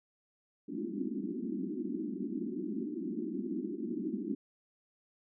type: band-pass noise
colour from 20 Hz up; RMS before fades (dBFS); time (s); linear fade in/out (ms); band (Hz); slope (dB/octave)
pink; -37; 0.68-4.35; 10; 190 to 370; 96
effects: none